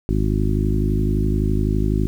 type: harmonic tone with a mistuned harmonic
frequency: 51.91 Hz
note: G#1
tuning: in tune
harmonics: 1 / 2 / 3 / 4 / 5 / 6 / 7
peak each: -20 / -23 / -25 / -26 / -27 / -28 / -28 dBFS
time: 0.09-2.07 s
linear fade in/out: 0 ms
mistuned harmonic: 1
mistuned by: -18 cents
effects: 8-bit